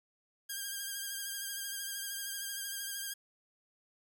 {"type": "tone with vibrato", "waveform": "5% pulse", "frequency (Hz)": 1605, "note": "G6", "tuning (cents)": 40, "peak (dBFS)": -27, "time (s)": [0.49, 3.14], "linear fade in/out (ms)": 10, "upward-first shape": "sine", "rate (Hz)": 13, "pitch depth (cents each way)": 32, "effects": []}